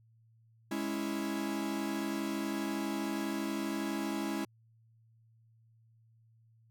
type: chord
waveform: 45% pulse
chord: C# minor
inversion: second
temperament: equal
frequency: 207.7 / 277.2 / 329.6 Hz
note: G#3 / C#4 / E4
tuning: 0 / 0 / 0 cents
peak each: -38 / -38 / -37 dBFS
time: 0.71-4.45 s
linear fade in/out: 5 ms
effects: added 113 Hz sine -62 dBFS peak until 6.7 s